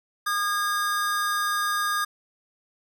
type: tone pair together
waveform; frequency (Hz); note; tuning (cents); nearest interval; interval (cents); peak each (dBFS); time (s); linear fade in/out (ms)
square; 1217.9 / 1636; D#6 / G#6; -37 / -26; perfect fourth; 511; -26 / -28; 0.26-2.05; 10
effects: none